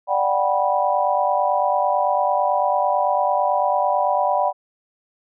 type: chord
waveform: sine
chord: G major seventh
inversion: second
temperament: just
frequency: 588 / 735 / 784 / 980 Hz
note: D5 / F#5 / G5 / B5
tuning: +2 / -12 / 0 / -14 cents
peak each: -22 dBFS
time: 0.07-4.53 s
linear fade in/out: 50 ms
effects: none